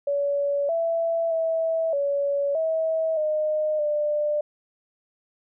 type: tone with pitch steps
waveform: sine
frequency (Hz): 568 / 665 / 652 / 565 / 644 / 614 / 596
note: C#5 / E5 / E5 / C#5 / E5 / D#5 / D5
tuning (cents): +42 / +15 / -19 / +33 / -41 / -23 / +25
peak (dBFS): -21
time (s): 0.07-4.41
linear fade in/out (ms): 5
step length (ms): 620
effects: none